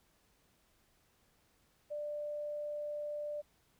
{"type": "tone", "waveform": "sine", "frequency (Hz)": 592, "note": "D5", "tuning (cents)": 14, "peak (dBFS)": -37, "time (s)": [1.9, 3.42], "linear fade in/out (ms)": 20, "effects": ["pink hiss -72 dBFS RMS until 3.79 s"]}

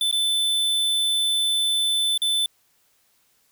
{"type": "tone with dropouts", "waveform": "square", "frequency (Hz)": 3520, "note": "A7", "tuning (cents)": 0, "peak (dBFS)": -20, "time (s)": [0.01, 2.46], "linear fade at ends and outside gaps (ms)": 2, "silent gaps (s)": [[0.113, 0.126], [2.177, 2.218]], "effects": ["white hiss -64 dBFS RMS until 3.51 s"]}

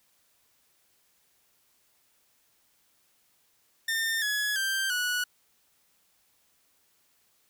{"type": "tone with pitch steps", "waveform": "sawtooth", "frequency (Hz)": [1809, 1687.9, 1574.8, 1469.4], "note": ["A6", "G#6", "G6", "F#6"], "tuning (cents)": [48, 28, 8, -12], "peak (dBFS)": -23, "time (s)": [3.88, 5.24], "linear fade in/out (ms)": 5, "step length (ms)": 340, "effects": ["white hiss -68 dBFS RMS until 7.49 s"]}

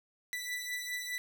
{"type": "beating tone pair", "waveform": "sawtooth", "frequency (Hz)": [1975.5, 1980.4], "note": ["B6", "B6"], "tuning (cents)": [0, 4], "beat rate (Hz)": 4.9, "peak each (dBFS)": [-34, -38], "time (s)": [0.33, 1.18], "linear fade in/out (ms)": 0, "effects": []}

